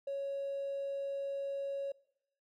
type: tone with hard clipping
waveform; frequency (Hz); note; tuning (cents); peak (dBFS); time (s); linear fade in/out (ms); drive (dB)
triangle; 554.4; C#5; 0; -35; 0.07-1.92; 5; 3
effects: noise-tail reverb RT60 0.8 s tail -22 dB re dry